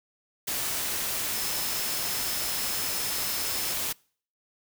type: tone in noise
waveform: sine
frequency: 5220 Hz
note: E8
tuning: 18 cents flat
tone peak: -37 dBFS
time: 1.34-3.73 s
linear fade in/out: 10 ms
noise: white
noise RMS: -30 dBFS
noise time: 0.47-3.93 s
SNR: -10 dB
effects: noise-tail reverb RT60 0.5 s tail -26 dB re dry